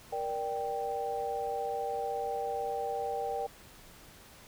sine chord, G minor, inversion first, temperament just, 470.4 / 588 / 784 Hz, Bb4 / D5 / G5, +16 / +2 / 0 cents, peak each -36 / -39 / -34 dBFS, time 0.12-3.47 s, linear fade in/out 10 ms, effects pink hiss -54 dBFS RMS until 4.47 s

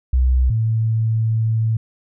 sine tone pair in turn, 63.5 / 111.72 Hz, B1 / A2, +49 / +27 cents, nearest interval minor seventh, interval 978 cents, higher second, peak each -12 / -15 dBFS, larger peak first, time 0.13-0.5 / 0.5-1.77 s, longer second, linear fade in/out 5 ms, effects none

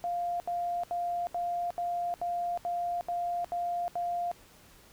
sine tone bursts, 699 Hz, F5, 1 cent sharp, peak -29 dBFS, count 10, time 0.04-4.315 s, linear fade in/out 0 ms, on 360 ms, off 75 ms, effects pink hiss -57 dBFS RMS until 4.92 s

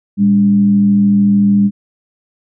sine tone with frequency modulation, 201.6 Hz, G3, 49 cents sharp, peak -7 dBFS, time 0.17-1.71 s, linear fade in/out 50 ms, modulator 86.7 Hz, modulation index 0.32, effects none

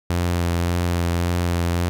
sawtooth tone with vibrato, 86.7 Hz, F2, 12 cents flat, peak -15 dBFS, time 0.1-1.89 s, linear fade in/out 0 ms, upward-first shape sine, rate 1.8 Hz, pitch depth 17 cents each way, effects none

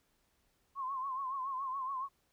sine tone with vibrato, 1065 Hz, C6, 30 cents sharp, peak -35 dBFS, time 0.75-2.09 s, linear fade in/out 50 ms, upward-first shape triangle, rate 7.1 Hz, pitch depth 100 cents each way, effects pink hiss -75 dBFS RMS until 2.32 s

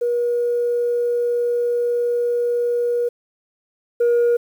sine tone pair in turn, 479.8 / 475.7 Hz, A#4 / A#4, +50 / +35 cents, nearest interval unison, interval 15 cents, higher first, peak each -16 / -11 dBFS, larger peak second, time 0.01-3.09 / 4-4.37 s, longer first, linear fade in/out 10 ms, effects tanh soft clip ceiling -12 dBFS + 8-bit

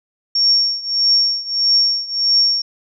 sine tone with tremolo, 5510 Hz, F8, 24 cents flat, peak -9 dBFS, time 0.35-2.62 s, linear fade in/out 5 ms, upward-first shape triangle, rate 1.6 Hz, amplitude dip 90%, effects none

